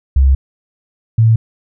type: tone pair in turn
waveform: sine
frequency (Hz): 67 / 112.68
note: C2 / A2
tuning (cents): +42 / +42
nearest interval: major sixth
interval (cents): 900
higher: second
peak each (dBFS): -6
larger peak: neither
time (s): 0.16-0.35 / 1.18-1.36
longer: first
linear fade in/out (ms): 5
effects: none